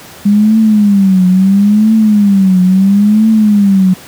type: tone with vibrato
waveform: sine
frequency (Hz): 201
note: G3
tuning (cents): +44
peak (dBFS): -4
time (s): 0.25-3.94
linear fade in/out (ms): 10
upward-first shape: triangle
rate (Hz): 0.74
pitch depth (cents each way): 180
effects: pink hiss -33 dBFS RMS until 4.07 s + high-pass 100 Hz 12 dB/octave